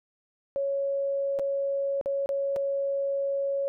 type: tone with dropouts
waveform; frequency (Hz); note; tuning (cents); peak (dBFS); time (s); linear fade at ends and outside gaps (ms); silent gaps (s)
sine; 554.4; C#5; 0; -25; 0.56-3.68; 0; 1.389-1.395 / 2.012-2.059 / 2.26-2.291 / 2.561-2.565
effects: none